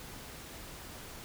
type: silence
effects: pink hiss -47 dBFS RMS until 1.24 s